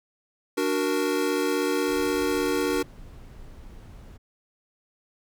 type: chord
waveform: square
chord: D augmented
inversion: none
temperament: equal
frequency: 293.7 / 370 / 466.2 Hz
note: D4 / F#4 / A#4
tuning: 0 / 0 / 0 cents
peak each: -28 dBFS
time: 0.57-2.83 s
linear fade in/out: 10 ms
type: noise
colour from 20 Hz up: brown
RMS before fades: -44 dBFS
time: 1.87-4.18 s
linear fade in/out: 20 ms
effects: none